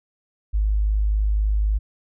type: tone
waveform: sine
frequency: 51.91 Hz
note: G#1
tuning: in tune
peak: -17 dBFS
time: 0.53-1.79 s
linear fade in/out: 20 ms
effects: none